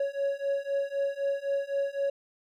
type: beating tone pair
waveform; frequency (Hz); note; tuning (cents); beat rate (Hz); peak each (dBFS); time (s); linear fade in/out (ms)
triangle; 554.4 / 558.3; C#5 / C#5; 0 / +12; 3.9; -29 / -28; 0-2.1; 5
effects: none